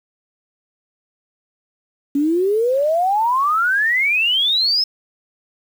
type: exponential sweep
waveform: sine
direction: up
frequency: 275.6 to 5274 Hz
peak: -14 dBFS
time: 2.15-4.84 s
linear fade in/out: 5 ms
effects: 7-bit